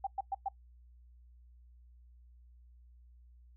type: tone bursts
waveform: sine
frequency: 784 Hz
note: G5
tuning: in tune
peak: -31 dBFS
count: 4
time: 0.04-0.486 s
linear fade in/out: 5 ms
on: 29 ms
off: 110 ms
effects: noise-tail reverb RT60 0.1 s tail -21 dB re dry + added 60 Hz sine -56 dBFS peak until 3.56 s